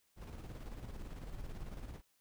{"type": "noise with tremolo", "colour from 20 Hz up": "brown", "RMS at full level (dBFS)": -44, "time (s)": [0.16, 2.02], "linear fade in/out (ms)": 50, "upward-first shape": "square", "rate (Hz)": 18, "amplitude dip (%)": 45, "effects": ["white hiss -75 dBFS RMS until 2.2 s"]}